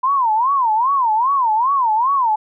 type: tone with vibrato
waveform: sine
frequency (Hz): 983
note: B5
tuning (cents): -8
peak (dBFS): -13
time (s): 0.03-2.36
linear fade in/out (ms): 10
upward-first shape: sine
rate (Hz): 2.5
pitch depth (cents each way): 240
effects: none